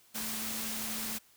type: tone in noise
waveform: sine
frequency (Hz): 220.2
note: A3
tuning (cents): +2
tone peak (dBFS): -43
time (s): 0.14-1.19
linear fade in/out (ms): 20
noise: white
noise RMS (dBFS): -37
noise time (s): 0.14-1.19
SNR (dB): -9
effects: white hiss -63 dBFS RMS until 1.36 s